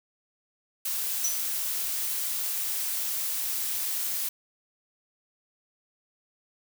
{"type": "noise", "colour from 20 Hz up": "blue", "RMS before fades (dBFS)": -30, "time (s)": [0.85, 4.29], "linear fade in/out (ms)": 5}
{"type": "tone with exponential decay", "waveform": "sine", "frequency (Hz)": 5930, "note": "F#8", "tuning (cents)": 3, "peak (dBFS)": -22, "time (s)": [1.24, 1.48], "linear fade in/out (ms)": 5, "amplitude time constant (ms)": 52}
{"effects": []}